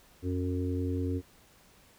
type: harmonic tone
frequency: 90.6 Hz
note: F#2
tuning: 36 cents flat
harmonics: 1 / 3 / 4 / 5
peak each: -31 / -33 / -39 / -39 dBFS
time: 0.22-1.22 s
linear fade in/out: 50 ms
effects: pink hiss -60 dBFS RMS until 1.98 s